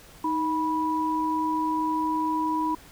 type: tone pair together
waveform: sine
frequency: 312.6 / 980 Hz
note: D#4 / B5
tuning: +8 / -14 cents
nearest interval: octave + minor sixth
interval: 1978 cents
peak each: -27 / -25 dBFS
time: 0.24-2.75 s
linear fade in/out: 5 ms
effects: pink hiss -50 dBFS RMS until 2.91 s